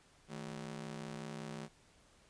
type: ring-modulated tone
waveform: sawtooth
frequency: 187.5 Hz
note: F#3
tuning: 23 cents sharp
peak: -36 dBFS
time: 0.28-1.69 s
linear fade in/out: 50 ms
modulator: 32.7 Hz
effects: pink hiss -66 dBFS RMS until 2.29 s + resampled to 22050 Hz